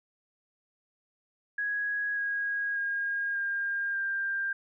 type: tone with pitch steps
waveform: sine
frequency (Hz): 1661.2 / 1643.1 / 1625.1 / 1607.4 / 1589.9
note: G#6 / G#6 / G#6 / G6 / G6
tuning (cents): 0 / -19 / -38 / +43 / +24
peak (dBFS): -28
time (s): 1.58-4.53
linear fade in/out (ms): 5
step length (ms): 590
effects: none